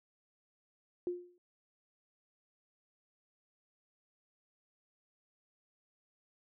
sine tone with exponential decay, 354.5 Hz, F4, 26 cents sharp, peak -30 dBFS, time 1.07-1.38 s, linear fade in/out 1 ms, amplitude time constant 67 ms, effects none

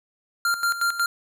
square tone with tremolo, 1391 Hz, F6, 7 cents flat, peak -20 dBFS, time 0.45-1.06 s, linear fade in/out 2 ms, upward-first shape square, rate 5.5 Hz, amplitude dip 70%, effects none

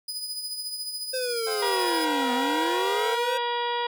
sawtooth tone with tremolo, 4978 Hz, D#8, in tune, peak -26 dBFS, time 0.08-2.05 s, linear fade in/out 5 ms, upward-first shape triangle, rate 14 Hz, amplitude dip 55%
square linear two-way sweep, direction down then up, 523.3 to 246.9 to 523.3 Hz, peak -28 dBFS, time 1.13-3.38 s, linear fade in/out 10 ms, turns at 2.33 s
25% pulse chord, C suspended fourth, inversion none, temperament equal, 523.3 / 698.5 / 784 Hz, C5 / F5 / G5, 0 / 0 / 0 cents, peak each -33 dBFS, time 1.46-3.16 s, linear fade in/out 20 ms
harmonic tone, 478.7 Hz, A#4, 46 cents sharp, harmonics 1 / 2 / 3 / 4 / 5 / 6 / 7 / 8 / 10, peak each -31 / -27 / -39 / -36 / -42 / -41 / -35 / -42 / -46 dBFS, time 1.62-3.87 s, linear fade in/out 5 ms
effects none

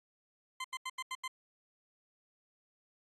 20% pulse tone bursts, 1037 Hz, C6, 16 cents flat, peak -32 dBFS, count 6, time 0.6-1.279 s, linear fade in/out 5 ms, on 44 ms, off 83 ms, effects AAC 32 kbps

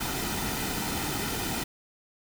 pink noise with comb filter, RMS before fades -31 dBFS, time 0-1.64 s, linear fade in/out 10 ms, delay 1.8 ms, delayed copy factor -0.55, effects none

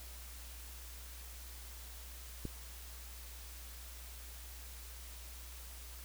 click, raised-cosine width 3 ms, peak -27 dBFS, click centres 2.453 s, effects added 60 Hz sine -49 dBFS peak until 6.04 s + white hiss -53 dBFS RMS until 6.04 s

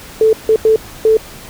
sine tone bursts at uneven times, 440 Hz, A4, in tune, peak -6 dBFS, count 4, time 0.21-0.33 / 0.49-0.56 / 0.65-0.76 / 1.05-1.17 s, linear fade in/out 2 ms, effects pink hiss -34 dBFS RMS until 1.49 s

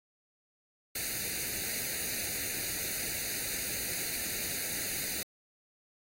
white noise with comb filter, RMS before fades -35 dBFS, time 0.95-5.23 s, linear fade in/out 5 ms, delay 0.46 ms, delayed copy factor +0.9, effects AAC 48 kbps

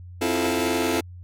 sawtooth chord, F major seventh, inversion second, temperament just, 261.9 / 327.4 / 349.2 / 436.5 Hz, C4 / E4 / F4 / A4, +2 / -12 / 0 / -14 cents, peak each -23 dBFS, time 0.21-1.01 s, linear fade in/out 10 ms, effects added 89 Hz sine -38 dBFS peak until 1.23 s + AAC 64 kbps

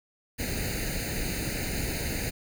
pink noise with comb filter, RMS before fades -31 dBFS, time 0.38-2.31 s, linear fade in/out 20 ms, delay 0.45 ms, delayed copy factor +0.9, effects none

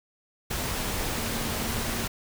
sine tone in noise, 230 Hz, A#3, 23 cents flat, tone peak -37 dBFS, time 1.17-2.05 s, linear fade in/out 10 ms, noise pink, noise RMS -30 dBFS, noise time 0.5-2.08 s, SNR -10 dB, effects none

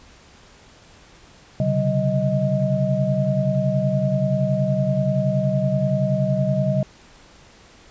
sine tone cluster, 131.3 / 141.9 / 189.9 / 626 Hz, C3 / C#3 / F#3 / D#5, +6 / +41 / +45 / +10 cents, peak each -23 dBFS, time 1.6-6.83 s, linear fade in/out 2 ms, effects pink hiss -49 dBFS RMS until 7.9 s + resampled to 16000 Hz

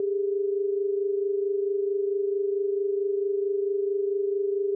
sine tone pair together, 397.3 / 421.8 Hz, G4 / G#4, +23 / +27 cents, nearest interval minor second, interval 104 cents, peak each -24 / -31 dBFS, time 0-4.75 s, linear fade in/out 2 ms, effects none

